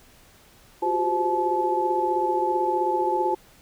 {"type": "tone cluster", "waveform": "sine", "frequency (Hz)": [353.9, 369.4, 392.4, 517, 864], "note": ["F4", "F#4", "G4", "C5", "A5"], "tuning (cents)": [23, -3, 2, -21, -32], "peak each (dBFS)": [-27, -30, -32, -30, -23], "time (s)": [0.82, 3.35], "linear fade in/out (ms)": 10, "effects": ["pink hiss -54 dBFS RMS until 3.61 s"]}